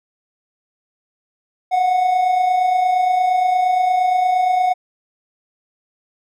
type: tone pair together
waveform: triangle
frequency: 707.4 / 736 Hz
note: F5 / F#5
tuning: +22 / -9 cents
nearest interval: minor second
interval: 69 cents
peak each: -22 / -12 dBFS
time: 1.71-4.74 s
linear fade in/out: 20 ms
effects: none